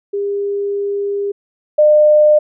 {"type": "tone pair in turn", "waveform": "sine", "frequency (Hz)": [402.8, 603.5], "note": ["G4", "D5"], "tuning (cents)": [47, 47], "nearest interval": "perfect fifth", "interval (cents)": 700, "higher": "second", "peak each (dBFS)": [-16, -6], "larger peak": "second", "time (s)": [[0.13, 1.32], [1.78, 2.39]], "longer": "first", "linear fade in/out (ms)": 10, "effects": []}